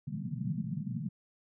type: band-pass noise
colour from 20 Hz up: pink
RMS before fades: -36 dBFS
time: 0.07-1.09 s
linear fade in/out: 10 ms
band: 120 to 230 Hz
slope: 96 dB/octave
effects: none